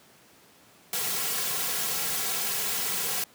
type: noise with comb filter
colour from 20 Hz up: white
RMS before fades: -29 dBFS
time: 0.93-3.24 s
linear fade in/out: 2 ms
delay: 3.3 ms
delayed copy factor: -0.75
effects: pink hiss -56 dBFS RMS until 3.34 s + high-pass 150 Hz 12 dB/octave